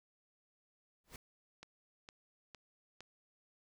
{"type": "noise with exponential growth", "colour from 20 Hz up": "pink", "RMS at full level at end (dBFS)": -45, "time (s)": [1.04, 1.16], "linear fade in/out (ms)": 2, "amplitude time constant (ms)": 25}
{"type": "click train", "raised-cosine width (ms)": 0.2, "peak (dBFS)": -33, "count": 4, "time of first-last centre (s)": [1.63, 3.006], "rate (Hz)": 2.18}
{"effects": []}